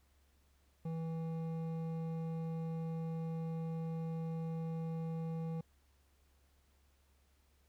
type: tone with hard clipping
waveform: sine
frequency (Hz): 163.1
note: E3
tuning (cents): -18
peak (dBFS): -39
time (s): 0.85-5.61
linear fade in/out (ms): 5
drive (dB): 10
effects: added 69 Hz sine -69 dBFS peak until 7.68 s + pink hiss -75 dBFS RMS until 7.68 s